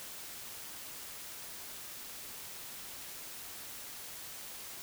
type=silence; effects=white hiss -46 dBFS RMS until 4.82 s